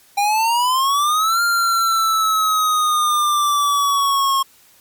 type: exponential two-way sweep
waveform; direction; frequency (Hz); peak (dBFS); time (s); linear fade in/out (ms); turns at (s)
square; up then down; 799 to 1400 to 1079; -15; 0.17-4.43; 10; 1.42
effects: white hiss -51 dBFS RMS until 4.8 s + MP3 96 kbps